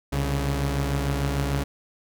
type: tone pair together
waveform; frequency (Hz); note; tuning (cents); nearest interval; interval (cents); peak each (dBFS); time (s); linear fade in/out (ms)
sawtooth; 66.9 / 140.45; C2 / C#3; +39 / +23; octave + minor second; 1284; -22; 0.12-1.64; 10
effects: none